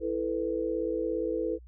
sine chord, E suspended fourth, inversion none, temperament equal with one note detuned, 329.6 / 440 / 497.3 Hz, E4 / A4 / B4, 0 / 0 / +12 cents, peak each -32 dBFS, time 0-1.59 s, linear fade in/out 50 ms, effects added 60 Hz sine -47 dBFS peak until 1.67 s

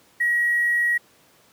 triangle tone with hard clipping, 1906 Hz, A#6, 38 cents sharp, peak -18 dBFS, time 0.2-0.98 s, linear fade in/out 10 ms, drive 3 dB, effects pink hiss -56 dBFS RMS until 1.52 s + high-pass 150 Hz 12 dB/octave

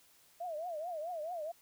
sine tone with vibrato, 659.3 Hz, E5, in tune, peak -37 dBFS, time 0.4-1.52 s, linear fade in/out 10 ms, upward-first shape triangle, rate 4.6 Hz, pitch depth 200 cents each way, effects white hiss -65 dBFS RMS until 1.61 s

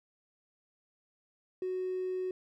triangle tone with hard clipping, 370 Hz, F#4, in tune, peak -32 dBFS, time 1.62-2.31 s, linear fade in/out 2 ms, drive 3 dB, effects none

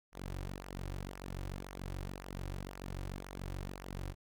sawtooth tone with flanger, 46.88 Hz, F#1, 23 cents sharp, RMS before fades -43 dBFS, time 0.12-4.15 s, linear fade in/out 50 ms, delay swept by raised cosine 0.24 to 4.74 ms, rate 1.9 Hz, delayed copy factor -0.65, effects none

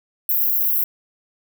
white high-pass noise, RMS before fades -19 dBFS, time 0.29-0.84 s, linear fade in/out 2 ms, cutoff 12000 Hz, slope 96 dB/octave, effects none

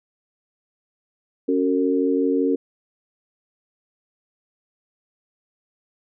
sine chord, F# major, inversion second, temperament equal with one note detuned, 277.2 / 370 / 455.3 Hz, C#4 / F#4 / A#4, 0 / 0 / -41 cents, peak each -20 / -24 / -22 dBFS, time 1.48-2.56 s, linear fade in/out 10 ms, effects none

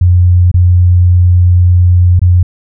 sine tone with dropouts, 89.1 Hz, F2, 35 cents sharp, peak -3 dBFS, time 0.01-2.43 s, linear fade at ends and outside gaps 5 ms, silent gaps 0.515-0.541 / 2.194-2.216 s, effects none

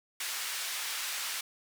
pink band-pass noise, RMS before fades -36 dBFS, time 0.2-1.41 s, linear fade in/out 5 ms, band 1700 to 15000 Hz, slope 12 dB/octave, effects none

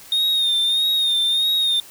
triangle tone with vibrato, 3676 Hz, A#7, 25 cents flat, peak -15 dBFS, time 0.12-1.8 s, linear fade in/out 2 ms, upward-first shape sine, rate 1.6 Hz, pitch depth 50 cents each way, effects white hiss -43 dBFS RMS until 1.9 s

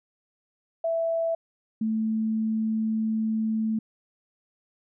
sine tone pair in turn, 661 / 220.1 Hz, E5 / A3, +5 / +1 cents, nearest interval octave + perfect fifth, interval 1904 cents, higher first, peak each -23 dBFS, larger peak neither, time 0.84-1.35 / 1.81-3.79 s, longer second, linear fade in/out 5 ms, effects none

